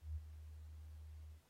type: tone with ADSR envelope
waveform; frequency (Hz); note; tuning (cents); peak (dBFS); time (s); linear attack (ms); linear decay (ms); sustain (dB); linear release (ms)
sine; 77.3; D#2; -11; -39; 0.01-1.42; 150; 32; -12; 110
effects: pink hiss -75 dBFS RMS until 1.49 s + AAC 48 kbps